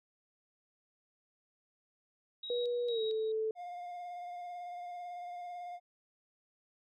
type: tone with tremolo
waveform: sine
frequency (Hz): 3814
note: A#7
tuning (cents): +39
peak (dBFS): -40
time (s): 2.43-3.32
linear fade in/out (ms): 5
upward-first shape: square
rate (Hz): 2.2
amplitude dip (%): 80
type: tone with pitch glide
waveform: sine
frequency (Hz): 483.9 to 438.6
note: B4 to A4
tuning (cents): -35 to -6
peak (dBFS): -31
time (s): 2.5-3.51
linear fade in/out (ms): 2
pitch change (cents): -171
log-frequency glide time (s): 2.87-3.02
type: tone with vibrato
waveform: triangle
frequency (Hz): 708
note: F5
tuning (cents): +23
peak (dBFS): -39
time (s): 3.55-5.8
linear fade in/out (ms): 50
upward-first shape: sine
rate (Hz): 18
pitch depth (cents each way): 22
effects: none